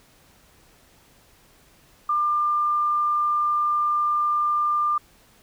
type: tone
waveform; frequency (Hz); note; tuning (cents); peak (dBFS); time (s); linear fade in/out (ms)
sine; 1196; D6; +31; -19; 2.09-4.98; 5
effects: pink hiss -56 dBFS RMS until 5.42 s

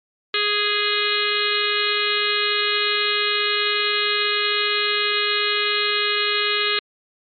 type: harmonic tone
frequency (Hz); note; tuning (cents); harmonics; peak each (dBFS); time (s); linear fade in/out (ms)
415.3; G#4; 0; 1 / 3 / 4 / 5 / 6 / 7 / 8 / 9 / 10; -27 / -27 / -27 / -27 / -27 / -27 / -27 / -27 / -27; 0.34-6.79; 2
effects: MP3 32 kbps

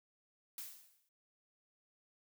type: noise with exponential decay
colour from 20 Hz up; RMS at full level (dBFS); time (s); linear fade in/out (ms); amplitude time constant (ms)
blue; -43; 0.58-1.09; 2; 110
effects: none

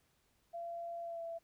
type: tone with pitch glide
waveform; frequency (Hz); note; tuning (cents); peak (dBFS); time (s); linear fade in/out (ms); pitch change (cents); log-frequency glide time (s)
sine; 682 to 668.7; F5 to E5; -41 to +25; -40; 0.53-1.39; 20; -34; 1.02-1.22
effects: pink hiss -75 dBFS RMS until 1.43 s

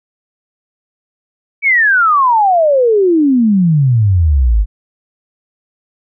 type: exponential sweep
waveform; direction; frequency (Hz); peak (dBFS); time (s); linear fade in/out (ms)
sine; down; 2310 to 48; -7; 1.62-4.66; 50
effects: none

